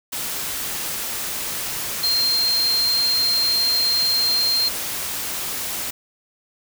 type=tone in noise; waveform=sine; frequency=4186 Hz; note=C8; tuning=in tune; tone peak=-17 dBFS; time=2.03-4.69 s; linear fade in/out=10 ms; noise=white; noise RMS=-27 dBFS; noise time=0.12-5.91 s; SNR=+7 dB; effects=none